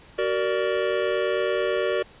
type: chord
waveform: square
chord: Gb augmented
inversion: none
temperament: equal with one note detuned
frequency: 377.1 / 466.2 / 587.3 Hz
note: Gb4 / Bb4 / D5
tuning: +33 / 0 / 0 cents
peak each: -27 dBFS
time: 0.18-2.03 s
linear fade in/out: 10 ms
effects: pink hiss -50 dBFS RMS until 2.2 s + resampled to 8000 Hz